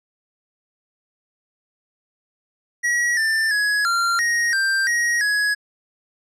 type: tone with pitch steps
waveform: square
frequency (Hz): 1915 / 1781 / 1676 / 1381 / 1875 / 1575 / 1890 / 1675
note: A#6 / A6 / G#6 / F6 / A#6 / G6 / A#6 / G#6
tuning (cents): +46 / +21 / +15 / -20 / +10 / +8 / +23 / +14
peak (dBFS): -18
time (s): 2.83-5.55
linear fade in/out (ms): 20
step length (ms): 340
effects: low-pass 9000 Hz 12 dB/octave